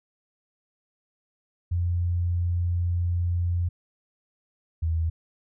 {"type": "tone pair in turn", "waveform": "sine", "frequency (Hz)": [87.31, 81.56], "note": ["F2", "E2"], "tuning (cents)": [0, -18], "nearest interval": "minor second", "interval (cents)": 118, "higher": "first", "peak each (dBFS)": -22, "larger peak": "neither", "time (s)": [[1.71, 3.69], [4.82, 5.1]], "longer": "first", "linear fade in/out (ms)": 10, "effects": []}